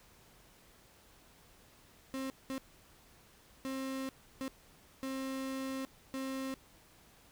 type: tone bursts at uneven times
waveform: 35% pulse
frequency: 266 Hz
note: C4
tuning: 29 cents sharp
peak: -35 dBFS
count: 6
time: 2.14-2.3 / 2.5-2.58 / 3.65-4.09 / 4.41-4.48 / 5.03-5.85 / 6.14-6.54 s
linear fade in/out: 0 ms
effects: pink hiss -62 dBFS RMS until 7.31 s